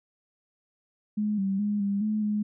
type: tone with pitch steps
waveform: sine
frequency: 210.5 / 194.3 / 207.1 / 200 / 213.9 / 209.8 Hz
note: G#3 / G3 / G#3 / G3 / A3 / G#3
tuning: +24 / -15 / -5 / +35 / -49 / +18 cents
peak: -24 dBFS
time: 1.17-2.43 s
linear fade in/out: 10 ms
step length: 210 ms
effects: none